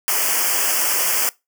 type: band-stop noise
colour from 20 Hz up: white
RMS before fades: -19 dBFS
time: 0.08-1.29 s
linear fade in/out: 0 ms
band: 3200 to 4700 Hz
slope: 96 dB/octave
effects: noise-tail reverb RT60 0.2 s tail -21 dB re dry + high-pass 400 Hz 12 dB/octave